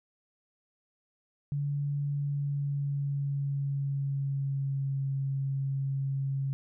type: tone with pitch glide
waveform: sine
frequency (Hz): 143.2 to 136.58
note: D3 to C#3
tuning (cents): -43 to -25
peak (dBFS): -28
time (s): 1.52-6.53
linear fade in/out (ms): 0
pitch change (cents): -82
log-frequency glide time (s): 2.09-5.06
effects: none